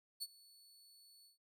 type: tone with ADSR envelope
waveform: sawtooth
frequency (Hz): 4435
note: C#8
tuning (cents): 0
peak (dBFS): -36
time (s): 0.2-1.38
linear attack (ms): 25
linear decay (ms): 40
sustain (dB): -23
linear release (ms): 130
effects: none